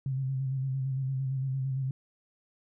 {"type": "tone with vibrato", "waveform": "sine", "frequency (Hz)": 133.1, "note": "C3", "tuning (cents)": 30, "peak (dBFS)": -28, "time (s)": [0.06, 1.91], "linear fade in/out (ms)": 2, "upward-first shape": "square", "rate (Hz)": 8.8, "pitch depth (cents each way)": 32, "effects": []}